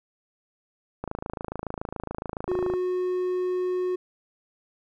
click train, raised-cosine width 1 ms, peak -17 dBFS, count 47, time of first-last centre 1.04-2.737 s, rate 27.1 Hz
triangle tone, 364.6 Hz, F#4, 25 cents flat, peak -22 dBFS, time 2.48-3.96 s, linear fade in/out 10 ms
effects none

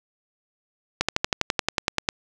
slowing click train, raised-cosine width 0.2 ms, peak -3 dBFS, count 13, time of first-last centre 1.01-2.089 s, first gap 76 ms, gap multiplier 1.03, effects none

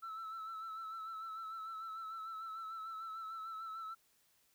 sine tone with vibrato, 1318.5 Hz, E6, in tune, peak -40 dBFS, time 0.02-3.95 s, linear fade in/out 20 ms, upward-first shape sine, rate 6.7 Hz, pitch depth 37 cents each way, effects tanh soft clip ceiling -41 dBFS + white hiss -73 dBFS RMS until 4.54 s

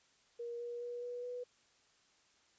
sine tone with pitch steps, 473.1 / 477.8 / 482.5 / 487.2 / 492.1 Hz, A#4 / A#4 / B4 / B4 / B4, +26 / +43 / -40 / -24 / -6 cents, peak -40 dBFS, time 0.39-1.44 s, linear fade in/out 10 ms, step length 210 ms, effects white hiss -70 dBFS RMS until 2.58 s + resampled to 16000 Hz

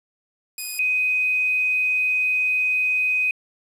5% pulse / sine tone pair in turn, 2489 / 2506 Hz, D#7 / D#7, 0 / +12 cents, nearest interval unison, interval 12 cents, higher second, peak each -18 dBFS, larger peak neither, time 0.58-0.79 / 0.79-3.31 s, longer second, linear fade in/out 2 ms, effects resampled to 32000 Hz + 8-bit

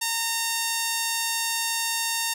5% pulse tone, 917 Hz, A#5, 29 cents flat, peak -12 dBFS, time 0.01-2.34 s, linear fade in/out 10 ms, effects none

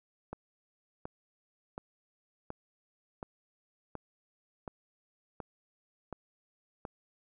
click train, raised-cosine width 1 ms, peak -25 dBFS, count 10, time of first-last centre 0.33-6.852 s, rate 1.38 Hz, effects none

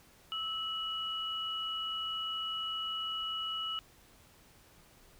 sine tone pair together, 1305 / 2930 Hz, E6 / F#7, -18 / -18 cents, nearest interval octave + major second, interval 1400 cents, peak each -40 / -35 dBFS, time 0.32-3.79 s, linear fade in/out 0 ms, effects pink hiss -61 dBFS RMS until 5.19 s

